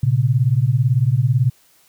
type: beating tone pair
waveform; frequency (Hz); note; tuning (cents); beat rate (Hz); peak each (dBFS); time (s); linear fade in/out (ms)
sine; 116.54 / 134.54; A#2 / C3; 0 / +49; 18; -16; 0.03-1.5; 5
effects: white hiss -55 dBFS RMS until 1.88 s